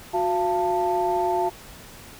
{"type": "tone cluster", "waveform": "sine", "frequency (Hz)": [364.6, 686, 886], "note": ["F#4", "F5", "A5"], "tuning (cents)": [-25, -31, 12], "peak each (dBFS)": -24, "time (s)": [0.13, 1.5], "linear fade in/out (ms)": 20, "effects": ["tanh soft clip ceiling -12 dBFS", "pink hiss -44 dBFS RMS until 2.19 s"]}